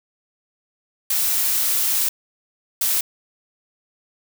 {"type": "noise bursts at uneven times", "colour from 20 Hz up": "blue", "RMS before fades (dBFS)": -20, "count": 2, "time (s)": [[1.1, 2.09], [2.81, 3.01]], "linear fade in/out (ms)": 5, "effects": []}